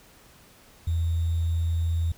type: tone with sample-and-hold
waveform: sine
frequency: 83.3 Hz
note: E2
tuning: 19 cents sharp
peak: -22 dBFS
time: 0.87-2.12 s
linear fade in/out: 5 ms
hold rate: 3675 Hz
effects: pink hiss -54 dBFS RMS until 2.17 s